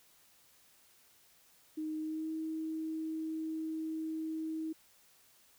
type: tone with pitch glide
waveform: sine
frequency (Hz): 311.1 to 317.8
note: D#4 to D#4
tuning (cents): 0 to +37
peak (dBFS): -35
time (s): 1.77-4.73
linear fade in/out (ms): 10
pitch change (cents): +37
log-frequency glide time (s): 1.99-2.3
effects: white hiss -65 dBFS RMS until 5.58 s